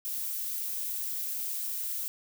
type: noise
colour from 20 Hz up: violet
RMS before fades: -34 dBFS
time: 0.05-2.08 s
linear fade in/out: 0 ms
effects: none